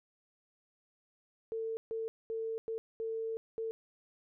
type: tone bursts at uneven times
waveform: sine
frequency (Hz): 448.8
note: A4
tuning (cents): +34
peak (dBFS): -34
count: 6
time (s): 1.52-1.77 / 1.91-2.08 / 2.3-2.58 / 2.68-2.78 / 3-3.37 / 3.58-3.71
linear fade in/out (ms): 0
effects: none